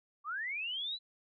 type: linear sweep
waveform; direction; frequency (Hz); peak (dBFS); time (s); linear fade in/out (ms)
sine; up; 1108.7 to 4044; -35; 0.24-0.99; 50
effects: none